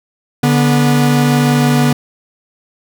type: tone pair together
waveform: 45% pulse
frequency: 145.26 / 244.3 Hz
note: D3 / B3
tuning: -19 / -19 cents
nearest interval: major sixth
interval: 900 cents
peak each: -12 dBFS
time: 0.43-1.93 s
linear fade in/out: 5 ms
effects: none